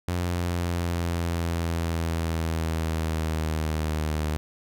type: exponential sweep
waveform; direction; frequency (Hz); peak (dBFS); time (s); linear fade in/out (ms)
sawtooth; down; 88.4 to 76.5; -21; 0.08-4.37; 0
effects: none